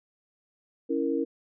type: chord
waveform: sine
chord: A# diminished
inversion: first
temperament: equal with one note detuned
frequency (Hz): 277.2 / 329.6 / 464.6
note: C#4 / E4 / A#4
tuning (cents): 0 / 0 / -6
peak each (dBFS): -29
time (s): 0.89-1.25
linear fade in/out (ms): 20
effects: none